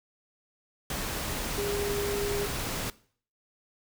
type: tone in noise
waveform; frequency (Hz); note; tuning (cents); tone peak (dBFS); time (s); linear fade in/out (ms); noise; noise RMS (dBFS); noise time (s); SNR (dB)
sine; 406.5; G#4; -37; -30; 1.58-2.46; 2; pink; -33; 0.9-2.9; 0
effects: noise-tail reverb RT60 0.5 s tail -20 dB re dry